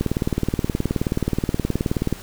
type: click train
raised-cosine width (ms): 3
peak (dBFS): -7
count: 41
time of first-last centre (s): 0.01-2.126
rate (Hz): 18.9
effects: pink hiss -40 dBFS RMS until 2.22 s